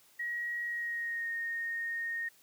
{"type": "tone with pitch glide", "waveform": "sine", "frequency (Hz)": [1902, 1851.1], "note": ["A#6", "A#6"], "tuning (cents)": [34, -13], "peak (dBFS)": -33, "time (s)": [0.19, 2.29], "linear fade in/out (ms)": 10, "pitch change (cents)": -47, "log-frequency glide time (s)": [0.63, 1.3], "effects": ["white hiss -63 dBFS RMS until 2.42 s", "high-pass 100 Hz 12 dB/octave"]}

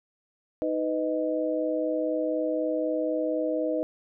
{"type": "tone cluster", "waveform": "sine", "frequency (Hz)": [312.8, 500, 624], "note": ["D#4", "B4", "D#5"], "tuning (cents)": [9, 21, 5], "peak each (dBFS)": -29, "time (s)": [0.62, 3.83], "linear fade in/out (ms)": 0, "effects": []}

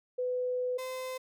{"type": "tone pair in turn", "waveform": ["sine", "35% pulse"], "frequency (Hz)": [500, 514.9], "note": ["B4", "C5"], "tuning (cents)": [21, -28], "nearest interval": "minor second", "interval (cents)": 51, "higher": "second", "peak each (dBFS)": [-29, -34], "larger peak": "first", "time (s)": [[0.18, 0.78], [0.78, 1.18]], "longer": "first", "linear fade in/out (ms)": 10, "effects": []}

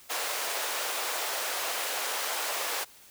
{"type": "high-pass noise", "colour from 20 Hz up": "pink", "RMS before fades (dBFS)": -32, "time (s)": [0.09, 2.85], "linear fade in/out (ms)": 20, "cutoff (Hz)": 510, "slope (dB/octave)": 24, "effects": ["white hiss -54 dBFS RMS until 3.1 s"]}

